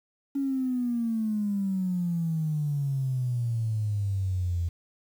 triangle exponential sweep, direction down, 280 to 84.1 Hz, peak -21 dBFS, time 0.35-4.69 s, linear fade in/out 10 ms, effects tanh soft clip ceiling -23 dBFS + 9-bit

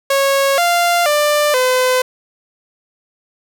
sawtooth tone with pitch steps, 550 / 695 / 593 / 509 Hz, C#5 / F5 / D5 / C5, -14 / -9 / +17 / -48 cents, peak -8 dBFS, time 0.1-2.02 s, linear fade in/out 5 ms, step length 480 ms, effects none

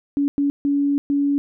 sine tone bursts at uneven times, 283.7 Hz, C#4, 40 cents sharp, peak -16 dBFS, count 4, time 0.17-0.28 / 0.38-0.5 / 0.65-0.98 / 1.1-1.38 s, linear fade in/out 0 ms, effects none

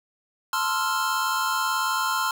square chord, F major seventh, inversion first, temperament equal, 880 / 1046.5 / 1318.5 / 1396.9 Hz, A5 / C6 / E6 / F6, 0 / 0 / 0 / 0 cents, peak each -32 / -27 / -32 / -28 dBFS, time 0.53-2.31 s, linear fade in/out 2 ms, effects none

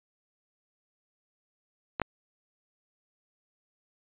clicks, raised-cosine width 0.5 ms, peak -14 / -12 dBFS, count 2, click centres 1.998 / 2.017 s, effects resampled to 8000 Hz

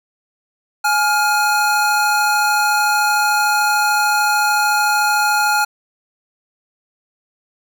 square tone pair together, 838.1 / 1408 Hz, G#5 / F6, +16 / +14 cents, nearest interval major sixth, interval 898 cents, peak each -17 dBFS, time 0.84-5.65 s, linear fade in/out 10 ms, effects none

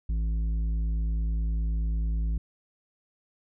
sine tone with tanh clipping, 54.7 Hz, A1, 9 cents flat, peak -26 dBFS, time 0.09-2.38 s, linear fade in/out 5 ms, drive 8 dB, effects none

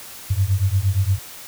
sine beating tone pair, 92.5 / 101.1 Hz, F#2 / G#2, 0 / -46 cents, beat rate 8.6 Hz, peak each -19 dBFS, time 0.3-1.19 s, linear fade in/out 10 ms, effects white hiss -38 dBFS RMS until 1.47 s

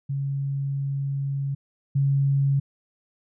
sine tone pair in turn, 138.59 / 138.59 Hz, C#3 / C#3, 0 / 0 cents, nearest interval unison, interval 0 cents, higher neither, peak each -24 / -18 dBFS, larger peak second, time 0.09-1.55 / 1.95-2.6 s, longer first, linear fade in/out 10 ms, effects none

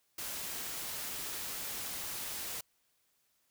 white noise, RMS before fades -40 dBFS, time 0.18-2.61 s, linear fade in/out 5 ms, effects white hiss -75 dBFS RMS until 3.5 s

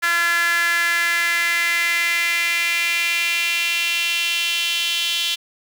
sawtooth tone with high-pass filter sweep, 340.9 Hz, F4, 42 cents flat, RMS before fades -20 dBFS, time 0.02-5.36 s, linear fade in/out 20 ms, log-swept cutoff 1600 to 3200 Hz, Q 4.5, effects none

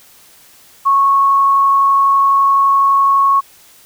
sine tone with frequency modulation, 1102 Hz, C#6, 11 cents flat, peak -8 dBFS, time 0.85-3.41 s, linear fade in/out 20 ms, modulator 31.9 Hz, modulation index 0.29, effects white hiss -45 dBFS RMS until 3.85 s

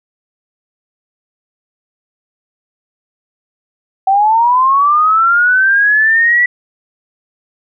sine linear sweep, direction up, 758 to 1965 Hz, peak -7 dBFS, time 4.07-6.46 s, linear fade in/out 5 ms, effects none

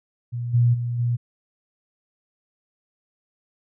sine tone with level steps, 120 Hz, B2, 49 cents flat, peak -25 / -14 / -23 / -19 dBFS, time 0.32-1.17 s, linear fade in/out 20 ms, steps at 0.53 / 0.73 / 0.98 s, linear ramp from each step 20 ms, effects none

